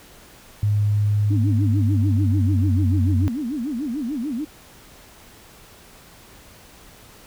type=tone with pitch glide; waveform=sine; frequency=103.83 to 93.58 Hz; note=G#2 to F#2; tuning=0 to +20 cents; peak=-16 dBFS; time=0.63-3.28 s; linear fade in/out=0 ms; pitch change=-180 cents; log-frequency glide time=1.43-2.93 s
type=tone with vibrato; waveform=sine; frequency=264.6 Hz; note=C4; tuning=20 cents sharp; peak=-23 dBFS; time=1.3-4.45 s; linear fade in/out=10 ms; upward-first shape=sine; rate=6.8 Hz; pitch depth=280 cents each way
effects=pink hiss -47 dBFS RMS until 7.26 s